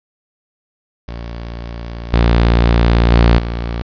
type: tone with level steps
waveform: sawtooth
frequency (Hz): 58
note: A#1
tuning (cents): -8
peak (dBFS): -21 / -5 / -3 / -15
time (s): 1.08-3.82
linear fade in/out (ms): 0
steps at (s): 2.13 / 3.11 / 3.38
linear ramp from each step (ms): 5
effects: resampled to 11025 Hz + 7-bit